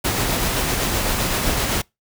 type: noise with tremolo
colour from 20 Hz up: pink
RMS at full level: -20 dBFS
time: 0.04-1.82 s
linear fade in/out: 10 ms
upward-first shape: sine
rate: 7.8 Hz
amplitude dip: 25%
effects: noise-tail reverb RT60 0.2 s tail -25 dB re dry